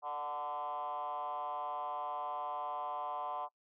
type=tone with frequency modulation; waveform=sine; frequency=880 Hz; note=A5; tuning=in tune; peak=-35 dBFS; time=0.02-3.49 s; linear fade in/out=50 ms; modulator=143 Hz; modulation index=1.7; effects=noise-tail reverb RT60 0.1 s tail -23 dB re dry + tanh soft clip ceiling -33 dBFS